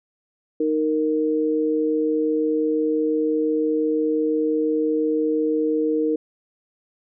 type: tone pair together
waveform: sine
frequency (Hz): 310 / 464.2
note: D#4 / A#4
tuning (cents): -6 / -7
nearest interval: perfect fifth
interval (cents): 699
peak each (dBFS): -21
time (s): 0.6-6.16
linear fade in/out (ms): 5
effects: none